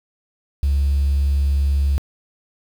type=tone; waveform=triangle; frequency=69.8 Hz; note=C#2; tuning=13 cents sharp; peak=-11 dBFS; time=0.63-1.98 s; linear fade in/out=0 ms; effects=tanh soft clip ceiling -12 dBFS + 7-bit